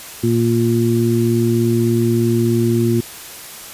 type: harmonic tone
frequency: 116.54 Hz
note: A#2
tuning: in tune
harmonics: 1 / 2 / 3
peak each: -17 / -17 / -17 dBFS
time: 0.23-3.01 s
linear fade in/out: 10 ms
effects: white hiss -34 dBFS RMS until 3.73 s + resampled to 32000 Hz